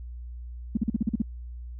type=tone bursts; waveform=sine; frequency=220 Hz; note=A3; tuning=in tune; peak=-20 dBFS; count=8; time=0.75-1.22 s; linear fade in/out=5 ms; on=22 ms; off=42 ms; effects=added 60 Hz sine -36 dBFS peak until 1.79 s